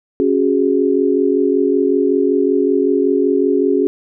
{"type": "chord", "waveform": "sine", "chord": "C# suspended fourth", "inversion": "none", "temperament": "equal with one note detuned", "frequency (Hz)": [276.1, 370, 415.3], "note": ["C#4", "F#4", "G#4"], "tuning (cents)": [-7, 0, 0], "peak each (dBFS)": -16, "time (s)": [0.2, 3.87], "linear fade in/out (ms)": 0, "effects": []}